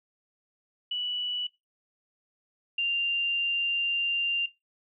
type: tone pair in turn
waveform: sine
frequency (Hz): 2953 / 2787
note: F#7 / F7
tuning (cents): -4 / -4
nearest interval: minor second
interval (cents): 100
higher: first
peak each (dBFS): -28 / -24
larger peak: second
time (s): 0.91-1.47 / 2.78-4.46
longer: second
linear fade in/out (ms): 5
effects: noise-tail reverb RT60 0.2 s tail -19 dB re dry